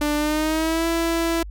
sawtooth tone with pitch glide, 296.5 to 332.8 Hz, D4 to E4, +17 to +17 cents, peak -16 dBFS, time 0.01-1.43 s, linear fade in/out 5 ms, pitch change +200 cents, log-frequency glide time 0.16-0.87 s, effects added 50 Hz sine -32 dBFS peak until 1.5 s

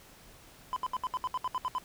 triangle tone bursts, 1013 Hz, B5, 44 cents sharp, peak -27 dBFS, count 11, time 0.73-1.783 s, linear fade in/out 0 ms, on 33 ms, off 69 ms, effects pink hiss -55 dBFS RMS until 1.84 s

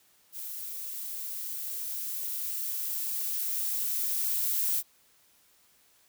violet noise with level ramp, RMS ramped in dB -39 to -28 dBFS, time 0.32-4.83 s, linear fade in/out 50 ms, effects white hiss -64 dBFS RMS until 6.08 s

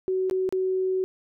sine tone with dropouts, 374.9 Hz, F#4, 23 cents sharp, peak -22 dBFS, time 0.08-1.04 s, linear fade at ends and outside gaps 0 ms, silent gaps 0.298-0.311 / 0.491-0.525 s, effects none

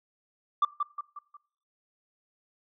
sine tone with echo, 1174.7 Hz, D6, in tune, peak -17 dBFS, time 0.62-0.65 s, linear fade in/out 5 ms, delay 180 ms, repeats 4, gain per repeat -7 dB, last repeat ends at 1.37 s, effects noise-tail reverb RT60 0.6 s tail -24 dB re dry + tanh soft clip ceiling -18 dBFS

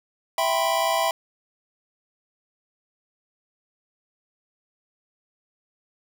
square chord, C major seventh, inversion first, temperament equal, 659.3 / 784 / 987.8 / 1046.5 Hz, E5 / G5 / B5 / C6, 0 / 0 / 0 / 0 cents, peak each -25 / -27 / -27 / -30 dBFS, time 0.38-1.11 s, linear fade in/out 2 ms, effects none

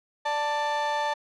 35% pulse tone pair together, 587.3 / 885.3 Hz, D5 / A5, 0 / +10 cents, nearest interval perfect fifth, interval 710 cents, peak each -29 / -24 dBFS, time 0.25-1.14 s, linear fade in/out 10 ms, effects low-pass 4000 Hz 12 dB/octave

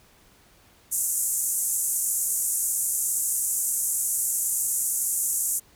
pink band-pass noise, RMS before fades -26 dBFS, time 0.91-5.6 s, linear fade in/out 20 ms, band 7000 to 13000 Hz, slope 48 dB/octave, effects pink hiss -57 dBFS RMS until 5.75 s

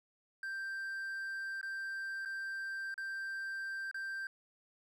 triangle tone with dropouts, 1573 Hz, G6, 6 cents sharp, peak -36 dBFS, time 0.43-4.27 s, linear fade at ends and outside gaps 2 ms, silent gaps 1.613-1.629 / 2.251-2.257 / 2.942-2.978 / 3.913-3.944 s, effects none

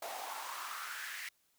pink noise with high-pass filter sweep, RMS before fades -43 dBFS, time 0.02-1.29 s, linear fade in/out 5 ms, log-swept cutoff 660 to 2000 Hz, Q 4.1, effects white hiss -74 dBFS RMS until 1.58 s

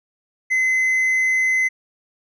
triangle tone, 2045 Hz, C7, 40 cents flat, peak -14 dBFS, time 0.5-1.69 s, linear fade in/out 20 ms, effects resampled to 22050 Hz

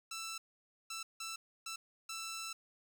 10% pulse tone bursts at uneven times, 1329 Hz, E6, 14 cents sharp, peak -33 dBFS, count 5, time 0.11-0.38 / 0.9-1.03 / 1.2-1.36 / 1.66-1.76 / 2.09-2.53 s, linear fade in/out 5 ms, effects none

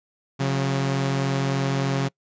sawtooth tone pair together, 136.68 / 180 Hz, C#3 / F#3, -24 / -47 cents, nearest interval perfect fourth, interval 477 cents, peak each -18 / -25 dBFS, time 0.39-2.09 s, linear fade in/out 20 ms, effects noise-tail reverb RT60 0.1 s tail -25 dB re dry + resampled to 16000 Hz

